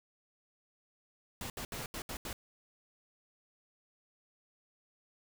pink noise bursts at uneven times, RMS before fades -41 dBFS, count 6, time 1.41-1.5 / 1.57-1.65 / 1.72-1.86 / 1.94-2.02 / 2.09-2.17 / 2.25-2.33 s, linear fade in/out 2 ms, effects none

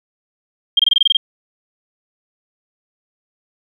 sine tone bursts, 3203 Hz, G7, 37 cents sharp, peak -8 dBFS, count 9, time 0.77-1.17 s, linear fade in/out 5 ms, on 24 ms, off 23 ms, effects 8-bit

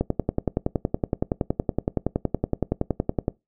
click train, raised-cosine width 2 ms, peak -8 dBFS, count 36, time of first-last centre 0.01-3.281 s, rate 10.7 Hz, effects noise-tail reverb RT60 0.2 s tail -22 dB re dry

